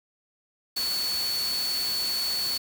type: tone in noise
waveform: sine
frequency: 4435 Hz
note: C#8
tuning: in tune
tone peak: -26 dBFS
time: 0.76-2.58 s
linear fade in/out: 10 ms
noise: white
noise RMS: -34 dBFS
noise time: 0.76-2.58 s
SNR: +5 dB
effects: none